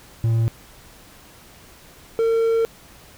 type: tone pair in turn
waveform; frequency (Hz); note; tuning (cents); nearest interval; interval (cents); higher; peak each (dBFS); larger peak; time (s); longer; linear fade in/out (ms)
triangle; 114 / 454.9; A#2 / A#4; -38 / -42; 2 octaves; 2396; second; -14; neither; 0.24-0.48 / 2.19-2.65; second; 0
effects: pink hiss -47 dBFS RMS until 3.17 s